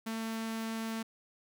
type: tone with notch filter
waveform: sawtooth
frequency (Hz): 224.1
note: A3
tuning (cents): +32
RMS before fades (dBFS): -37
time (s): 0.06-1.03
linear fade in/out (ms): 10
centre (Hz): 520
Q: 1.7
effects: none